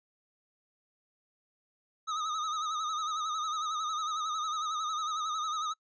square tone with vibrato, 1256 Hz, D#6, 16 cents sharp, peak -32 dBFS, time 2.07-5.74 s, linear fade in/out 20 ms, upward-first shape sine, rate 11 Hz, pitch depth 68 cents each way, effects noise-tail reverb RT60 0.1 s tail -25 dB re dry + resampled to 16000 Hz

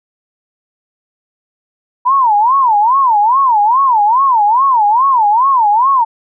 sine tone with vibrato, 952 Hz, A#5, 36 cents sharp, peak -7 dBFS, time 2.05-6.05 s, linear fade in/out 20 ms, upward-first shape sine, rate 2.4 Hz, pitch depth 260 cents each way, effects none

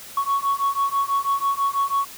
sine beating tone pair, 1108.7 / 1114.8 Hz, C#6 / C#6, 0 / +9 cents, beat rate 6.1 Hz, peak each -21 dBFS, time 0.17-2.05 s, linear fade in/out 5 ms, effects tanh soft clip ceiling -15 dBFS + white hiss -40 dBFS RMS until 2.17 s

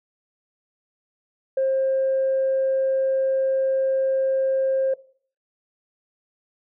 sine tone, 532 Hz, C5, 29 cents sharp, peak -17 dBFS, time 1.57-4.94 s, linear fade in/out 5 ms, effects noise-tail reverb RT60 0.5 s tail -20 dB re dry + tanh soft clip ceiling -15 dBFS

